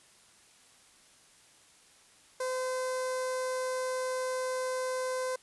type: tone with notch filter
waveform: sawtooth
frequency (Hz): 513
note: C5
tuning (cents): -34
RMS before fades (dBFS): -33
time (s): 2.4-5.36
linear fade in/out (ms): 5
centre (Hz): 2900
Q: 0.93
effects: white hiss -60 dBFS RMS until 5.42 s + resampled to 24000 Hz